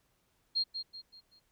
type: tone with echo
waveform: sine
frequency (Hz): 4227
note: C8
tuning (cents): +17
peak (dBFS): -27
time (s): 0.55-0.64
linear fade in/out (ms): 20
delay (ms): 190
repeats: 4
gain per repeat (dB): -8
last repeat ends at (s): 1.4
effects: pink hiss -74 dBFS RMS until 1.51 s